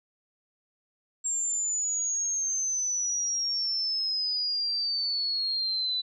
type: exponential sweep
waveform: sine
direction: down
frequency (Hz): 7459 to 3970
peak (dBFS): -26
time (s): 1.24-6.02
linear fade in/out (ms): 20
effects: none